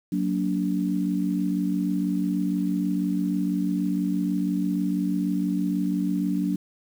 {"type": "chord", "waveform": "sine", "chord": "Gb augmented", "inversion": "none", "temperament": "just", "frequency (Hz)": [185, 231.2, 289.1], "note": ["Gb3", "Bb3", "D4"], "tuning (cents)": [0, -14, -27], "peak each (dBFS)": [-25, -30, -26], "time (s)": [0.12, 6.56], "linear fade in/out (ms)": 5, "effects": ["8-bit"]}